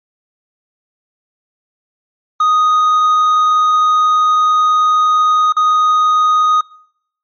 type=tone with dropouts; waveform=triangle; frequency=1244.5 Hz; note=D#6; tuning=in tune; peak=-7 dBFS; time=2.4-6.61 s; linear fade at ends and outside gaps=5 ms; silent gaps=5.524-5.566 s; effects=noise-tail reverb RT60 0.7 s tail -23 dB re dry + MP3 32 kbps